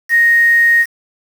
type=tone with quantisation; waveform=sine; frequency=1864.7 Hz; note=A#6; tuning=in tune; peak=-7 dBFS; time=0.09-0.86 s; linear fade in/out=50 ms; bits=5; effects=none